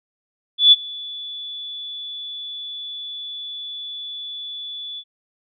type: tone with ADSR envelope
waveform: sine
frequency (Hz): 3450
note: A7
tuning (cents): -35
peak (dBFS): -5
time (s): 0.58-5.04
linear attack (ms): 140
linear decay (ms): 31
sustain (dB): -24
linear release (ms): 59
effects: none